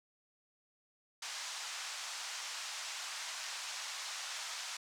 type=band-pass noise; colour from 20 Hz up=white; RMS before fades=-43 dBFS; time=1.22-4.77 s; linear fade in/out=5 ms; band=760 to 7000 Hz; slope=24 dB/octave; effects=none